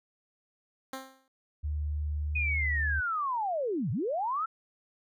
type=tone with exponential decay; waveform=10% pulse; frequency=264.7 Hz; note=C4; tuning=20 cents sharp; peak=-26 dBFS; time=0.93-1.28 s; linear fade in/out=2 ms; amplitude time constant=76 ms
type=tone; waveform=sine; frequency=74.7 Hz; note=D2; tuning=30 cents sharp; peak=-29 dBFS; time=1.63-3.01 s; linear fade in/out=20 ms
type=linear two-way sweep; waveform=sine; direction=down then up; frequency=2512 to 98 to 1357 Hz; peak=-28 dBFS; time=2.35-4.46 s; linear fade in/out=10 ms; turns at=3.91 s
effects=none